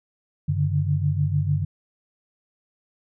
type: tone cluster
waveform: sine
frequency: 96.1 / 142.5 / 149.2 Hz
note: G2 / C#3 / D3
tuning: -34 / +48 / +28 cents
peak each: -24 dBFS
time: 0.48-1.65 s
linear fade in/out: 10 ms
effects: none